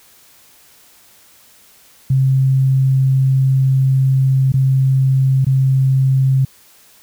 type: tone with dropouts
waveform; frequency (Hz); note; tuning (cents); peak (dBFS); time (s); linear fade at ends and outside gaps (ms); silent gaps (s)
sine; 133.1; C3; +30; -10; 2.1-6.45; 5; 4.521-4.539 / 5.447-5.466
effects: white hiss -48 dBFS RMS until 7.02 s

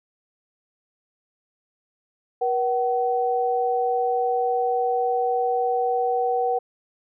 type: tone pair together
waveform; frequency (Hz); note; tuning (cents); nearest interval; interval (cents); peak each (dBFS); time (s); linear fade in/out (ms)
sine; 480.5 / 757; B4 / F#5; -48 / +39; minor sixth; 787; -23 / -22; 2.41-6.59; 10
effects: none

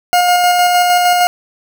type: tone with tremolo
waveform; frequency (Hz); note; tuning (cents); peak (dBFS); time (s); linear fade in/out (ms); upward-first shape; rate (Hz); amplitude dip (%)
40% pulse; 713; F5; +36; -7; 0.13-1.27; 0; square; 6.5; 25
effects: none

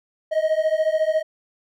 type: beating tone pair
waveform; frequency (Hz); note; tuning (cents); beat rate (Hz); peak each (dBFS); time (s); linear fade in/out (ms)
triangle; 622.3 / 636.3; D#5 / D#5; 0 / +39; 14; -19; 0.31-1.23; 20
effects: none

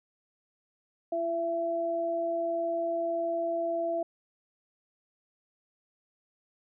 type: tone pair together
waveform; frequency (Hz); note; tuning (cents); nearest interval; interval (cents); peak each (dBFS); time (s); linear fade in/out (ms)
sine; 338 / 669.6; E4 / E5; +43 / +27; octave; 1184; -35 / -28; 1.12-4.03; 5
effects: none

